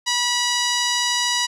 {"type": "tone with low-pass filter", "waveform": "5% pulse", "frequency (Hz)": 973, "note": "B5", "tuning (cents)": -26, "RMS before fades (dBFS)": -21, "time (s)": [0.06, 1.47], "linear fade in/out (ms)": 20, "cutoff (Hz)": 5400, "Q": 1.1, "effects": []}